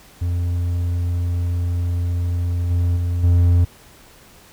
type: tone with level steps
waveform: triangle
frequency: 87.31 Hz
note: F2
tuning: in tune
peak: -16 / -13 / -16 / -9 dBFS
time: 0.21-3.65 s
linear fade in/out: 10 ms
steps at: 2.7 / 2.96 / 3.23 s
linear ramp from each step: 10 ms
effects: pink hiss -47 dBFS RMS until 4.52 s